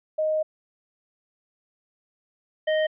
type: tone pair in turn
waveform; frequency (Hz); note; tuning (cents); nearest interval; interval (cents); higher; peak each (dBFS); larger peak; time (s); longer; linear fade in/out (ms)
sine / square; 622.3 / 622.3; D#5 / D#5; 0 / 0; unison; 0; neither; -21; neither; 0.18-0.43 / 2.67-2.87; first; 10
effects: resampled to 8000 Hz